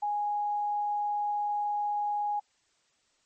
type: tone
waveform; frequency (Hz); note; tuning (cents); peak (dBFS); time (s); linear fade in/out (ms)
sine; 828; G#5; -5; -27; 0.02-2.4; 10
effects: white hiss -70 dBFS RMS until 3.25 s + MP3 32 kbps